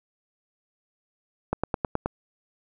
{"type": "click train", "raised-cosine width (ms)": 1, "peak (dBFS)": -10, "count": 6, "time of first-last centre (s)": [1.53, 2.06], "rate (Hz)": 9.44, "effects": []}